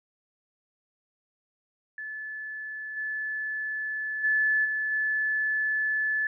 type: tone with level steps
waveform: sine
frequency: 1732 Hz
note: A6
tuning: 28 cents flat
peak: -34 / -29 / -21 / -26 / -24 dBFS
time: 1.98-6.27 s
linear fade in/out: 2 ms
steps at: 2.96 / 4.23 / 4.64 / 4.91 s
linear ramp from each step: 20 ms
effects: none